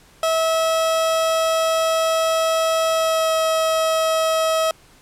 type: tone with pitch glide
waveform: 30% pulse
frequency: 648 to 642.4 Hz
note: E5 to E5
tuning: -30 to -45 cents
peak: -14 dBFS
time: 0.23-4.71 s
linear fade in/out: 2 ms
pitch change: -15 cents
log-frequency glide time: 2.91-3.35 s
effects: pink hiss -51 dBFS RMS until 5.01 s + low-pass 12000 Hz 12 dB/octave